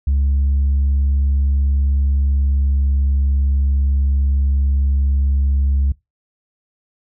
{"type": "tone with pitch glide", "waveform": "sine", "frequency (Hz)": [69.3, 68.86], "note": ["C#2", "C#2"], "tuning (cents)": [0, -11], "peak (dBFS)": -11, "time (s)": [0.07, 5.92], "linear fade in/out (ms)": 5, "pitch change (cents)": -11, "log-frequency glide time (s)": [2.16, 2.92], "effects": ["noise-tail reverb RT60 0.2 s tail -23 dB re dry", "tanh soft clip ceiling -11 dBFS"]}